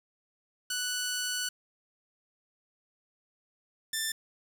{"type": "tone pair in turn", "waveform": "10% pulse", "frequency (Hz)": [1483, 1776.2], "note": ["F#6", "A6"], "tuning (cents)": [4, 16], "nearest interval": "minor third", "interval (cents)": 312, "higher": "second", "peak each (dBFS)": [-22, -21], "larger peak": "second", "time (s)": [[0.7, 1.49], [3.93, 4.12]], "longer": "first", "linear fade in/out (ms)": 5, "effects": ["8-bit"]}